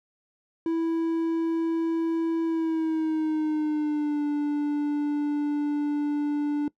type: tone with pitch glide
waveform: triangle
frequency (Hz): 329.1 to 293.2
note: E4 to D4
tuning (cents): -3 to -3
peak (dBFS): -21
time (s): 0.66-6.68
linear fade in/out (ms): 2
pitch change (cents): -200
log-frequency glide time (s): 2.44-4.24
effects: noise-tail reverb RT60 0.1 s tail -21 dB re dry